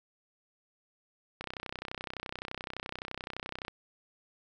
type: click train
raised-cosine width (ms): 0.3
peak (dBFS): -21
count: 73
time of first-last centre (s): 1.41-3.681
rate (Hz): 31.7
effects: none